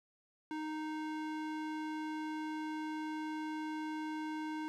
square tone with band-pass filter, 310.1 Hz, D#4, 6 cents flat, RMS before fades -40 dBFS, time 0.51-4.68 s, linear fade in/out 0 ms, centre 830 Hz, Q 0.54, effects none

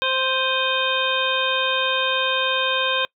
harmonic tone with a mistuned harmonic, 523.3 Hz, C5, in tune, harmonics 1 / 2 / 3 / 5 / 6 / 7, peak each -26 / -26 / -26 / -26 / -26 / -26 dBFS, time 0.02-3.05 s, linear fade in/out 0 ms, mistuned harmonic 5, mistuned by -81 cents, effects noise-tail reverb RT60 0.1 s tail -24 dB re dry

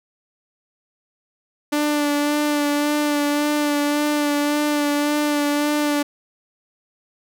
sawtooth tone with vibrato, 293.7 Hz, D4, in tune, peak -14 dBFS, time 1.72-6.03 s, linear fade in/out 10 ms, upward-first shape sine, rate 1.8 Hz, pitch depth 21 cents each way, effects none

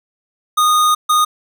square tone bursts at uneven times, 1233 Hz, D#6, 16 cents flat, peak -11 dBFS, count 2, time 0.57-0.95 / 1.09-1.25 s, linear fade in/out 10 ms, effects none

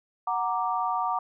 sine chord, Gb augmented, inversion none, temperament equal, 740 / 932.3 / 1174.7 Hz, Gb5 / Bb5 / D6, 0 / 0 / 0 cents, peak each -29 dBFS, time 0.27-1.19 s, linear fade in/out 5 ms, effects none

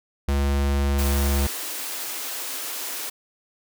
square tone, 70 Hz, C#2, 18 cents sharp, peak -20 dBFS, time 0.28-1.47 s, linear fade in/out 5 ms
white high-pass noise, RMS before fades -31 dBFS, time 0.98-3.1 s, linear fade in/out 10 ms, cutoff 250 Hz, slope 96 dB/octave
effects none

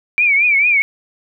sine tone with vibrato, 2327 Hz, D7, 17 cents flat, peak -10 dBFS, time 0.18-0.82 s, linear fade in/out 0 ms, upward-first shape triangle, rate 4.5 Hz, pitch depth 130 cents each way, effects none

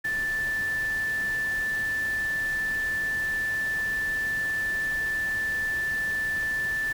sine tone in noise, 1760 Hz, A6, in tune, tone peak -25 dBFS, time 0.04-6.93 s, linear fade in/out 10 ms, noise pink, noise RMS -41 dBFS, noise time 0.04-6.93 s, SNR +13 dB, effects none

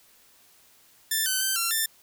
5% pulse tone with pitch steps, 1771 / 1523 / 1550 / 1364 / 1783 Hz, A6 / F#6 / G6 / F6 / A6, +11 / +50 / -20 / -41 / +22 cents, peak -13 dBFS, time 1.11-1.86 s, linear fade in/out 5 ms, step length 150 ms, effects white hiss -58 dBFS RMS until 2.02 s

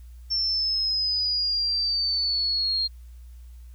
sine exponential sweep, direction down, 5420 to 4212 Hz, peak -22 dBFS, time 0.3-2.88 s, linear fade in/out 20 ms, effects added 60 Hz sine -41 dBFS peak until 3.74 s + white hiss -64 dBFS RMS until 3.74 s

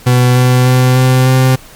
40% pulse tone with pitch steps, 124.6 / 125.9 / 127.22 / 128.55 / 129.89 Hz, B2 / B2 / C3 / C3 / C3, +16 / +34 / -48 / -30 / -12 cents, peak -5 dBFS, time 0.06-1.56 s, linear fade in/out 10 ms, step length 300 ms, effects pink hiss -37 dBFS RMS until 1.75 s + MP3 96 kbps

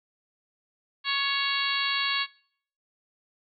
harmonic tone with a mistuned harmonic, 554.4 Hz, C#5, in tune, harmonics 2 / 3 / 4 / 5 / 6 / 7 / 8, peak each -32 / -32 / -32 / -32 / -32 / -32 / -32 dBFS, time 1.04-2.27 s, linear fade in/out 50 ms, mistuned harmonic 3, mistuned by +20 cents, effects noise-tail reverb RT60 0.6 s tail -23 dB re dry

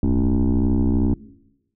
sine tone with frequency modulation, 150.3 Hz, D3, 40 cents sharp, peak -13 dBFS, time 0.03-1.14 s, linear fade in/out 2 ms, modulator 62.7 Hz, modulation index 2.6, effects noise-tail reverb RT60 1.0 s tail -21 dB re dry + tanh soft clip ceiling -14 dBFS

